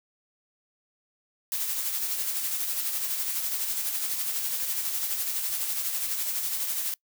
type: noise with tremolo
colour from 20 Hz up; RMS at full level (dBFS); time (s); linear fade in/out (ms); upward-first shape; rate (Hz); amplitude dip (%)
blue; -28; 1.52-6.94; 0; sine; 12; 40
effects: noise-tail reverb RT60 0.1 s tail -24 dB re dry